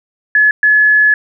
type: tone bursts at uneven times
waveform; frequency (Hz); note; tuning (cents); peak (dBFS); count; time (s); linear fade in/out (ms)
sine; 1707; G#6; +47; -6; 2; 0.35-0.51 / 0.63-1.14; 2
effects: none